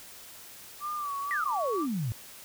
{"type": "tone with vibrato", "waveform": "sine", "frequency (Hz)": 1161, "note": "D6", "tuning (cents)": -20, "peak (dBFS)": -31, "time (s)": [0.8, 1.87], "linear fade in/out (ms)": 50, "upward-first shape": "sine", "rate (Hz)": 2, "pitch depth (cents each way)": 71}
{"type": "exponential sweep", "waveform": "sine", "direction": "down", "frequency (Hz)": [2000, 105.4], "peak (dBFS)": -28, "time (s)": [1.31, 2.12], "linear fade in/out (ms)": 0}
{"effects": ["white hiss -48 dBFS RMS until 2.44 s"]}